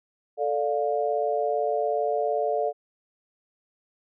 sine chord, D minor, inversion second, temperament just, 440.5 / 587.3 / 704.8 Hz, A4 / D5 / F5, +2 / 0 / +16 cents, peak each -27 dBFS, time 0.37-2.73 s, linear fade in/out 50 ms, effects none

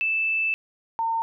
sine tone pair in turn, 2637 / 909.4 Hz, E7 / A#5, 0 / -43 cents, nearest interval octave + tritone, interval 1843 cents, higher first, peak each -21 / -22 dBFS, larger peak first, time 0.01-0.54 / 0.99-1.22 s, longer first, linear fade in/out 0 ms, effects none

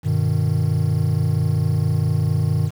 triangle chord, G augmented, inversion none, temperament just, 98 / 122.5 / 153.12 Hz, G2 / B2 / D#3, 0 / -14 / -27 cents, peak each -19 / -20 / -18 dBFS, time 0.03-2.71 s, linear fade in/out 50 ms, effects 7-bit

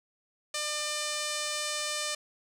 5% pulse tone with low-pass filter, 599 Hz, D5, 34 cents sharp, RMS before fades -33 dBFS, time 0.54-2.15 s, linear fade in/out 5 ms, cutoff 11000 Hz, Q 1.7, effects none

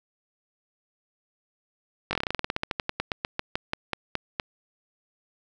slowing click train, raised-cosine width 0.3 ms, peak -10 dBFS, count 26, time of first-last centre 2.11-4.398 s, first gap 20 ms, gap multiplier 1.11, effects none

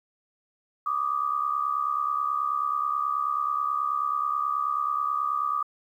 sine tone pair together, 1165 / 1234.3 Hz, D6 / D#6, -14 / -14 cents, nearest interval minor second, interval 100 cents, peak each -27 dBFS, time 0.86-5.63 s, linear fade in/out 5 ms, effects 10-bit

